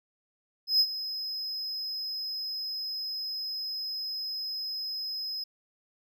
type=tone with ADSR envelope; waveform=triangle; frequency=5090 Hz; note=D#8; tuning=39 cents sharp; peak=-17 dBFS; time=0.67-5.44 s; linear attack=130 ms; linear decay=58 ms; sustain=-14 dB; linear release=6 ms; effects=none